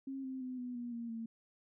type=tone with pitch steps; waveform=sine; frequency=269.4 / 261.9 / 254.6 / 247.5 / 240.6 / 233.8 / 227.3 Hz; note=C#4 / C4 / C4 / B3 / B3 / A#3 / A#3; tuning=-49 / +2 / -47 / +4 / -45 / +5 / -43 cents; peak=-39 dBFS; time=0.07-1.26 s; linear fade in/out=5 ms; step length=170 ms; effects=none